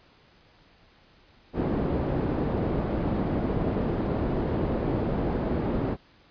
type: low-pass noise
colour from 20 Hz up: white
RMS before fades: -27 dBFS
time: 1.53-5.97 s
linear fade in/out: 50 ms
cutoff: 380 Hz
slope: 12 dB/octave
effects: pink hiss -58 dBFS RMS until 6.3 s + resampled to 11025 Hz